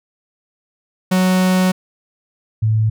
45% pulse / sine tone pair in turn, 185 / 109.56 Hz, F#3 / A2, 0 / -7 cents, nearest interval major sixth, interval 907 cents, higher first, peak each -12 dBFS, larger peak neither, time 1.11-1.72 / 2.62-2.9 s, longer first, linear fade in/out 10 ms, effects none

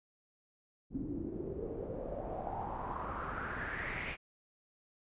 pink noise with low-pass filter sweep, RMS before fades -40 dBFS, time 0.9-4.17 s, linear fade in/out 50 ms, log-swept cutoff 260 to 2400 Hz, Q 5.2, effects resampled to 8000 Hz

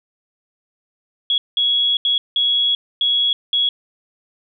sine tone bursts at uneven times, 3343 Hz, G#7, 11 cents sharp, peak -14 dBFS, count 6, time 1.3-1.38 / 1.57-1.97 / 2.05-2.18 / 2.36-2.75 / 3.01-3.33 / 3.53-3.69 s, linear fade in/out 2 ms, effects none

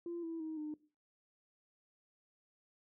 sine tone with pitch steps, 342.7 / 329.1 / 316.1 / 303.6 Hz, F4 / E4 / D#4 / D#4, -33 / -3 / +27 / -42 cents, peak -38 dBFS, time 0.06-0.74 s, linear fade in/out 2 ms, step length 170 ms, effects noise-tail reverb RT60 0.4 s tail -21 dB re dry + tanh soft clip ceiling -35 dBFS

